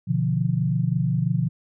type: chord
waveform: sine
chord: B diminished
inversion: none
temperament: equal with one note detuned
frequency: 123.47 / 146.83 / 172.61 Hz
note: B2 / D3 / F3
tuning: 0 / 0 / -20 cents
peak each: -24 dBFS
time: 0.07-1.49 s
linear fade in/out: 20 ms
effects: none